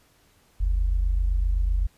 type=tone pair together; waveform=sine; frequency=45.6 / 73.42 Hz; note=F#1 / D2; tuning=-24 / 0 cents; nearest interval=minor sixth; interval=824 cents; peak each=-20 / -30 dBFS; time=0.6-1.87 s; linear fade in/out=10 ms; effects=pink hiss -61 dBFS RMS until 1.97 s + resampled to 32000 Hz

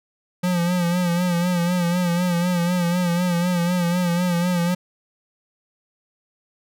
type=tone with vibrato; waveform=square; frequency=175.9 Hz; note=F3; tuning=13 cents sharp; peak=-19 dBFS; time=0.43-4.75 s; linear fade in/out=10 ms; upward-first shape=sine; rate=4 Hz; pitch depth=55 cents each way; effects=none

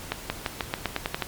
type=accelerating click train; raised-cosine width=0.3 ms; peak=-9 dBFS; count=10; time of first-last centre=0.12-1.223 s; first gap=180 ms; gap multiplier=0.9; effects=pink hiss -40 dBFS RMS until 1.27 s + MP3 96 kbps

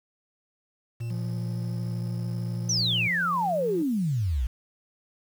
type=tone; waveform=triangle; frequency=116.54 Hz; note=A#2; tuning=in tune; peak=-27 dBFS; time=1-3.08 s; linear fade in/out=10 ms
type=tone with vibrato; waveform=triangle; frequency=174.61 Hz; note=F3; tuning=in tune; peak=-31 dBFS; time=1.1-3.83 s; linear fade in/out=10 ms; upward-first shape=square; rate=13 Hz; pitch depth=28 cents each way
type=exponential sweep; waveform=sine; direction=down; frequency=6200 to 54.8 Hz; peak=-23 dBFS; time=2.69-4.47 s; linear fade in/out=5 ms
effects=8-bit

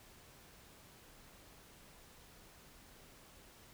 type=silence; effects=pink hiss -60 dBFS RMS until 3.73 s

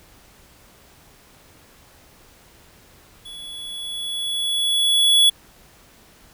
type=tone with level ramp; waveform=square; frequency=3389 Hz; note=G#7; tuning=34 cents sharp; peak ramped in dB=-36 to -11 dBFS; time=3.25-5.3 s; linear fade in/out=10 ms; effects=pink hiss -51 dBFS RMS until 6.33 s

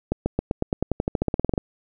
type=accelerating click train; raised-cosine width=2 ms; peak=-8 dBFS; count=19; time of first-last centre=0.12-1.578 s; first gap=140 ms; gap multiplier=0.93; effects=none

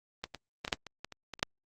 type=clicks; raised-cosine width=0.2 ms; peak=-18 / -22 / -17 / -17 / -9 / -26 / -23 / -28 / -23 / -28 / -8 dBFS; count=11; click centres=0.24 / 0.347 / 0.649 / 0.679 / 0.728 / 0.867 / 1.046 / 1.123 / 1.337 / 1.394 / 1.429 s; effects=Opus 24 kbps

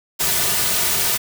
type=noise with comb filter; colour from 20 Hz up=white; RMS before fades=-19 dBFS; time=0.19-1.18 s; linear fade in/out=20 ms; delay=3.7 ms; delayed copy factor=-0.75; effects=none

